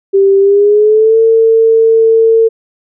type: tone with pitch glide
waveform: sine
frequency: 392 to 450.3 Hz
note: G4 to A4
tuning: 0 to +40 cents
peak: -4 dBFS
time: 0.13-2.49 s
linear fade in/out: 20 ms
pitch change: +240 cents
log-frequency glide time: 0.39-1.18 s
effects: none